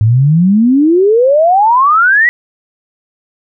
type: exponential sweep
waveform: sine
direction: up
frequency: 103.83 to 1975.5 Hz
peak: -5 dBFS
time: 0.01-2.29 s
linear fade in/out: 0 ms
effects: none